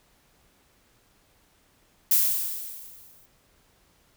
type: noise with exponential decay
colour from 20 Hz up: violet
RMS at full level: -18 dBFS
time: 2.11-3.26 s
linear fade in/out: 5 ms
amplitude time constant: 250 ms
effects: pink hiss -63 dBFS RMS until 4.16 s